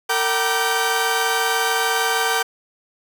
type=tone cluster; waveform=sawtooth; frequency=454.8 / 766 / 956 / 1183 / 1552 Hz; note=A#4 / G5 / A#5 / D6 / G6; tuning=-43 / -40 / +43 / +12 / -18 cents; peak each=-21 / -20 / -24 / -22 / -19 dBFS; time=0.09-2.43 s; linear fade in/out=10 ms; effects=none